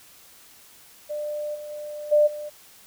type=tone with level steps; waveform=sine; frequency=596 Hz; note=D5; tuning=25 cents sharp; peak=-27 / -34 / -32 / -14 / -31 dBFS; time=1.09-2.5 s; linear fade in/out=20 ms; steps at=1.54 / 1.69 / 2.11 / 2.26 s; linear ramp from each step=20 ms; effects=white hiss -51 dBFS RMS until 2.86 s